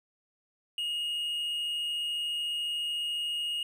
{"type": "tone with amplitude modulation", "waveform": "triangle", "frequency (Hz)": 2864, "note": "F7", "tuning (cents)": 43, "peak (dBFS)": -27, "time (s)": [0.78, 3.63], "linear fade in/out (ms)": 2, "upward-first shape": "sine", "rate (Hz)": 154, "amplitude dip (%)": 30, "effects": []}